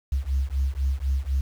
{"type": "beating tone pair", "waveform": "sine", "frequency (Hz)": [65.6, 69.6], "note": ["C2", "C#2"], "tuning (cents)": [5, 8], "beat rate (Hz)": 4, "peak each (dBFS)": -24, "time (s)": [0.12, 1.41], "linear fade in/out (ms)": 5, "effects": ["tanh soft clip ceiling -17 dBFS", "8-bit"]}